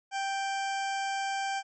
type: harmonic tone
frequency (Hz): 784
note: G5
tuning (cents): 0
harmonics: 1 / 2 / 3 / 4 / 6 / 7 / 8 / 9 / 10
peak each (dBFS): -31 / -37 / -41 / -43 / -47 / -48 / -49 / -50 / -51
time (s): 0.11-1.63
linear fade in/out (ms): 50
effects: none